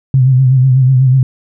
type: tone with vibrato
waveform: sine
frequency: 130.2 Hz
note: C3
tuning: 8 cents flat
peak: -5 dBFS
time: 0.14-1.23 s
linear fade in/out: 2 ms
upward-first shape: sine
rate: 8.1 Hz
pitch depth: 60 cents each way
effects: none